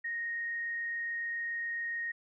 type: tone with frequency modulation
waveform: sine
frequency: 1864.7 Hz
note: A#6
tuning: in tune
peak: -33 dBFS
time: 0.04-2.12 s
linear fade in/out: 10 ms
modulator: 27.1 Hz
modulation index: 0.31
effects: none